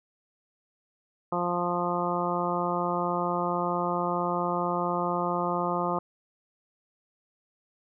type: harmonic tone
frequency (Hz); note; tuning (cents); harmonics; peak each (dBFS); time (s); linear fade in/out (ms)
175.6; F3; +10; 1 / 2 / 3 / 4 / 5 / 6 / 7; -33 / -33 / -33 / -33 / -33 / -33 / -33; 1.32-5.99; 5
effects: none